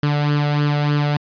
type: tone with flanger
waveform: sawtooth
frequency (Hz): 146.83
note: D3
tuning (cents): 0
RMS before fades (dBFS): -18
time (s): 0.03-1.17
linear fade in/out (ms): 2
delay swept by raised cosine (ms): 0.64 to 1.5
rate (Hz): 3.3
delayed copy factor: +0.6
effects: resampled to 11025 Hz